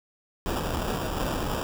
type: noise with sample-and-hold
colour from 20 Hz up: pink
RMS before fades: -29 dBFS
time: 0.46-1.63 s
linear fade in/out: 0 ms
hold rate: 2100 Hz
effects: none